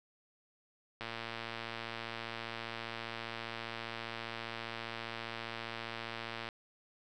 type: click train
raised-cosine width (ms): 0.3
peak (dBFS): -24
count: 631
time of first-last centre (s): 1.01-6.488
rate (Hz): 115
effects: none